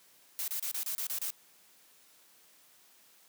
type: noise bursts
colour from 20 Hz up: blue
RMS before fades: -35 dBFS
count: 8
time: 0.39-1.304 s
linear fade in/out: 0 ms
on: 88 ms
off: 30 ms
effects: white hiss -62 dBFS RMS until 3.28 s + high-pass 150 Hz 12 dB/octave